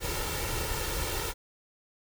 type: noise with comb filter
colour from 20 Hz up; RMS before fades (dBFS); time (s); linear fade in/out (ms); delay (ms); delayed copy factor
pink; -32; 0-1.34; 50; 2.2; +0.65
effects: none